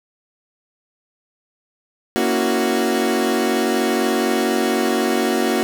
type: chord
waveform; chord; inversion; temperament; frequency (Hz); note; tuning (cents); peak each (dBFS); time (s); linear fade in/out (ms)
30% pulse; F# dominant seventh; first; equal; 233.1 / 277.2 / 329.6 / 370; A#3 / C#4 / E4 / F#4; 0 / 0 / 0 / 0; -19 / -21 / -22 / -18; 2.16-5.63; 0
effects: none